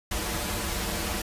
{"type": "noise with comb filter", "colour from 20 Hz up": "pink", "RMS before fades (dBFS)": -30, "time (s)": [0.11, 1.22], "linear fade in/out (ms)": 5, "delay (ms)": 7.5, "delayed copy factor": -0.8, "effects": ["resampled to 32000 Hz"]}